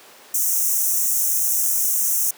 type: high-pass noise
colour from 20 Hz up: white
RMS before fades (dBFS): -20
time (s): 0.34-2.31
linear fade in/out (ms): 5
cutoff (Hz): 5700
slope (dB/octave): 96
effects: pink hiss -45 dBFS RMS until 2.37 s + high-pass 400 Hz 12 dB/octave